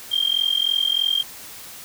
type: tone with amplitude modulation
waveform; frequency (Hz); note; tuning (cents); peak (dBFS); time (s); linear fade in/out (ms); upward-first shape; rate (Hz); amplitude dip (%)
sine; 3191; G7; +30; -14; 0.11-1.23; 20; sine; 43.2; 90
effects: white hiss -39 dBFS RMS until 1.84 s